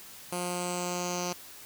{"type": "tone with low-pass filter sweep", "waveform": "10% pulse", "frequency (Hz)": 177.7, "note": "F3", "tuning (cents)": 30, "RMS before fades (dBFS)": -33, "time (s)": [0.32, 1.33], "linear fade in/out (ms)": 5, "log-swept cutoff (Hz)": [10000, 5800], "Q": 5, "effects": ["white hiss -48 dBFS RMS until 1.65 s"]}